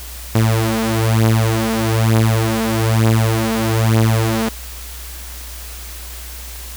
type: beating tone pair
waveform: sawtooth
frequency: 111.4 / 112.5 Hz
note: A2 / A2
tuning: +22 / +39 cents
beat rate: 1.1 Hz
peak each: -12 dBFS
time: 0.35-4.49 s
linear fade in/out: 5 ms
effects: added 60 Hz sine -31 dBFS peak until 6.76 s + white hiss -34 dBFS RMS until 6.76 s